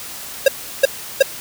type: tone bursts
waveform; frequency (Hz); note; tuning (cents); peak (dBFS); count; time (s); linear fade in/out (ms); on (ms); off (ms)
square; 542; C#5; -39; -7; 3; 0.46-1.226; 5; 22; 350
effects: white hiss -32 dBFS RMS until 1.4 s